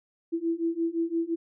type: beating tone pair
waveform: sine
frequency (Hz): 329.6 / 335.4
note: E4 / E4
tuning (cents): 0 / +30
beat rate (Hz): 5.8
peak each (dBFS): -29 / -28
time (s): 0.32-1.36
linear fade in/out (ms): 20
effects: none